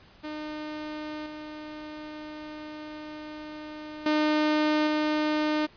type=tone with level steps; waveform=sawtooth; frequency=304.5 Hz; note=D#4; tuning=37 cents flat; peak=-30 / -34 / -18 / -20 dBFS; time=0.23-5.67 s; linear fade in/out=20 ms; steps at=1.26 / 4.06 / 4.87 s; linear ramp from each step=2 ms; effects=pink hiss -55 dBFS RMS until 5.76 s + resampled to 11025 Hz